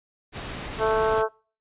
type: noise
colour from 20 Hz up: pink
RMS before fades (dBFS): -34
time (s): 0.32-1.24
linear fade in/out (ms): 50
type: harmonic tone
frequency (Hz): 219.9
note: A3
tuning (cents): -1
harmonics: 2 / 3 / 4 / 5 / 6 / 7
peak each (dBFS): -22 / -26 / -28 / -30 / -32 / -33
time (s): 0.78-1.29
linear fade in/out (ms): 50
effects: noise-tail reverb RT60 0.4 s tail -25 dB re dry + resampled to 8000 Hz